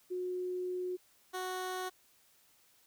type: tone pair in turn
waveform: sine / 15% pulse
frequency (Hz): 363.5 / 369.6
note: F#4 / F#4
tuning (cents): -31 / -2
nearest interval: unison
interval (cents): 29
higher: second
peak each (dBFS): -34 / -30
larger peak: second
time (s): 0.1-0.97 / 1.33-1.9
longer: first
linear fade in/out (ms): 20
effects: white hiss -67 dBFS RMS until 2.86 s